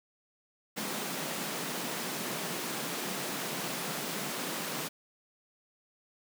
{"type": "high-pass noise", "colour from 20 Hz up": "pink", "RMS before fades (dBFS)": -36, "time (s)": [0.76, 4.89], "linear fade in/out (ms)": 20, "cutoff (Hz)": 150, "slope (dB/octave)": 48, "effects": []}